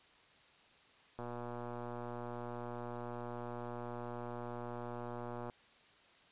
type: click train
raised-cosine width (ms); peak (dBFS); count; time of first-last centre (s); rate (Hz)
1; -30; 518; 1.19-5.498; 120
effects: white hiss -64 dBFS RMS until 6.31 s + resampled to 8000 Hz